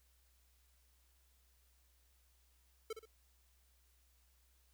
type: tone with echo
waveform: square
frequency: 442.3 Hz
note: A4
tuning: 9 cents sharp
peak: -40 dBFS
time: 2.9-2.93 s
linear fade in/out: 5 ms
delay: 63 ms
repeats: 2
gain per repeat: -8 dB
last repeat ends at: 3.056 s
effects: added 62 Hz sine -70 dBFS peak until 4.73 s + white hiss -75 dBFS RMS until 4.73 s